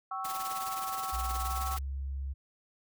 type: chord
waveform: sine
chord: C# diminished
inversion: second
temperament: equal with one note detuned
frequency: 769.2 / 1108.7 / 1318.5 Hz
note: G5 / C#6 / E6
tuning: -33 / 0 / 0 cents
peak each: -38 dBFS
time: 0.11-1.77 s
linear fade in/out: 5 ms
type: noise with tremolo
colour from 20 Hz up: white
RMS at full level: -39 dBFS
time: 0.24-1.79 s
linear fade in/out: 10 ms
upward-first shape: sine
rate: 19 Hz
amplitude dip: 60%
type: tone with pitch glide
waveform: sine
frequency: 61.74 to 68.11 Hz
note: B1 to C#2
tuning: 0 to -30 cents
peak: -33 dBFS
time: 1.12-2.34 s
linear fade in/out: 20 ms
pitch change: +170 cents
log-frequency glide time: 1.34-1.74 s
effects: none